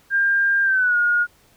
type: tone with pitch glide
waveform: sine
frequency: 1600 to 1433.7 Hz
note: G6 to F6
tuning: +35 to +45 cents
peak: -15 dBFS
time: 0.1-1.27 s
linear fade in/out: 50 ms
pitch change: -190 cents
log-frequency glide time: 0.63-0.97 s
effects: pink hiss -56 dBFS RMS until 1.56 s